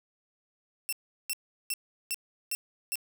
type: tone bursts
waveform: 5% pulse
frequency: 2693 Hz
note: E7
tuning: 36 cents sharp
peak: -20 dBFS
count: 6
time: 0.89-2.956 s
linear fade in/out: 0 ms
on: 36 ms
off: 370 ms
effects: none